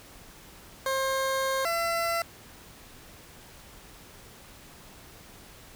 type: tone pair in turn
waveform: 20% pulse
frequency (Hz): 533 / 674.3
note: C5 / E5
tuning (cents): +32 / +39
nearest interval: major third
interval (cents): 407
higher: second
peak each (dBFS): -21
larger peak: neither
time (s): 0.86-1.65 / 1.65-2.22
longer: first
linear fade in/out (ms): 2
effects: pink hiss -50 dBFS RMS until 5.75 s